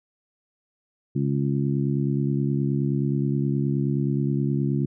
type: harmonic tone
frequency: 69.5 Hz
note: C#2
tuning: 5 cents sharp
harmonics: 2 / 3 / 4 / 5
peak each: -23 / -27 / -29 / -31 dBFS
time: 1.15-4.86 s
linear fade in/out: 10 ms
effects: none